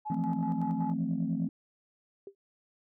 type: tone with tremolo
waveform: sine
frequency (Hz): 852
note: G#5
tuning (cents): +44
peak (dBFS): -33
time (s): 0.05-0.94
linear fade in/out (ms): 20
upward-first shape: square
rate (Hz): 5.3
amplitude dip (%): 55
type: chord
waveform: sine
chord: F major seventh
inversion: third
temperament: equal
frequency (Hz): 164.81 / 174.61 / 220 / 261.6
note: E3 / F3 / A3 / C4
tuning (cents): 0 / 0 / 0 / 0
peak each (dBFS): -33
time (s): 0.1-1.49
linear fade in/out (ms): 5
type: tone with exponential decay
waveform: sine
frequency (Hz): 395.7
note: G4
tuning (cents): +16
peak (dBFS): -37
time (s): 2.27-2.35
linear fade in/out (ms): 2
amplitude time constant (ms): 17
effects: tanh soft clip ceiling -21 dBFS